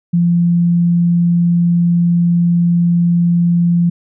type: tone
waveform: sine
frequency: 172.3 Hz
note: F3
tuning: 23 cents flat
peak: -9 dBFS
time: 0.13-3.9 s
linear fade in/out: 10 ms
effects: none